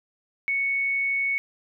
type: tone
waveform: sine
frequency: 2217 Hz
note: C#7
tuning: in tune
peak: -22 dBFS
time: 0.48-1.38 s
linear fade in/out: 0 ms
effects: none